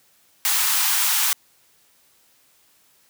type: high-pass noise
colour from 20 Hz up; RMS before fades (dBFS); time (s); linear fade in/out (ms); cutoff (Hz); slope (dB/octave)
white; -20; 0.45-1.33; 0; 780; 96
effects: white hiss -59 dBFS RMS until 3.09 s + high-pass 60 Hz 12 dB/octave